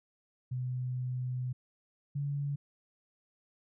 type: tone pair in turn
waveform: sine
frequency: 126.3 / 142.34 Hz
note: B2 / C#3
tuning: +39 / +46 cents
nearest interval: major second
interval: 207 cents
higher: second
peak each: -32 / -31 dBFS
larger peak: second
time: 0.51-1.53 / 2.15-2.56 s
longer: first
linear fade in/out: 10 ms
effects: none